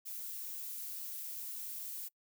violet noise, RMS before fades -43 dBFS, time 0.05-2.09 s, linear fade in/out 20 ms, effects noise-tail reverb RT60 0.1 s tail -25 dB re dry

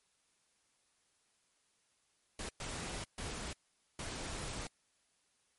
pink noise bursts at uneven times, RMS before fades -42 dBFS, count 4, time 2.39-2.49 / 2.6-3.04 / 3.18-3.53 / 3.99-4.67 s, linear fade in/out 2 ms, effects white hiss -75 dBFS RMS until 5.58 s + MP3 48 kbps

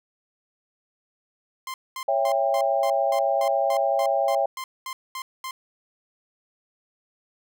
sawtooth tone bursts, 1046.5 Hz, C6, in tune, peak -27 dBFS, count 14, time 1.67-5.51 s, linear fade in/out 2 ms, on 70 ms, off 220 ms
sine chord, C# diminished, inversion none, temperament just, 554.4 / 665.2 / 798.3 Hz, C#5 / E5 / G5, 0 / +16 / +31 cents, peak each -24 dBFS, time 2.08-4.46 s, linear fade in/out 5 ms
effects none

